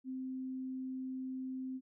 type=tone; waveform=sine; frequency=260 Hz; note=C4; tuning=11 cents flat; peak=-38 dBFS; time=0.04-1.81 s; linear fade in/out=50 ms; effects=none